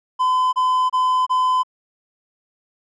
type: tone bursts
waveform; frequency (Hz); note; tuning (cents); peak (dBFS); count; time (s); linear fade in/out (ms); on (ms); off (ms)
triangle; 1017; C6; -50; -13; 4; 0.19-1.634; 20; 340; 28
effects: resampled to 22050 Hz